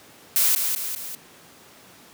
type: noise with echo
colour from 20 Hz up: blue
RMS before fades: -19 dBFS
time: 0.36-0.55 s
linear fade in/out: 0 ms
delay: 200 ms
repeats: 3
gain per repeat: -5 dB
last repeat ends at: 1.15 s
effects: pink hiss -49 dBFS RMS until 2.13 s + high-pass 150 Hz 12 dB/octave